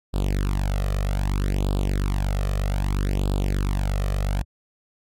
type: tone with flanger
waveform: sawtooth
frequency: 48.46 Hz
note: G1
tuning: 19 cents flat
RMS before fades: -23 dBFS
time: 0.13-4.43 s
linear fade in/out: 20 ms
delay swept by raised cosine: 0.24 to 1.64 ms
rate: 0.63 Hz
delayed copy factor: +0.95
effects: AAC 64 kbps